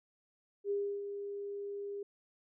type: tone with ADSR envelope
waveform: sine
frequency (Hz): 403.6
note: G#4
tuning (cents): -49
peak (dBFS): -30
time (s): 0.64-2.03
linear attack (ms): 65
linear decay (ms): 310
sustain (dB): -8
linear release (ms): 4
effects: none